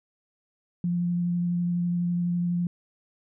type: tone with vibrato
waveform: sine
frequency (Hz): 174.61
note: F3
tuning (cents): 0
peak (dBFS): -23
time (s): 0.84-2.67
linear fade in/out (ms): 2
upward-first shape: sine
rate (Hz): 12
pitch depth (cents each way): 11
effects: none